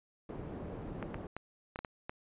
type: low-pass noise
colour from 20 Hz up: white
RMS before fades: -43 dBFS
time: 0.29-1.27 s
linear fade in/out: 2 ms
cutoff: 400 Hz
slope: 12 dB/octave
type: clicks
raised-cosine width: 0.5 ms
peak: -24 dBFS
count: 7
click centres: 1.027 / 1.144 / 1.366 / 1.759 / 1.79 / 1.848 / 2.095 s
effects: resampled to 8000 Hz